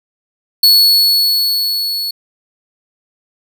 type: tone with level ramp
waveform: 45% pulse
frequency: 4401 Hz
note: C#8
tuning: 13 cents flat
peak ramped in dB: -4 to -17 dBFS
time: 0.63-2.11 s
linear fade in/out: 5 ms
effects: none